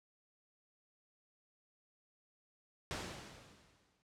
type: noise with exponential decay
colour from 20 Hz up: pink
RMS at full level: -39 dBFS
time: 2.91-4.02 s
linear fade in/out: 0 ms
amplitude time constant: 240 ms
effects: high-pass 60 Hz 12 dB/octave + low-pass 7000 Hz 12 dB/octave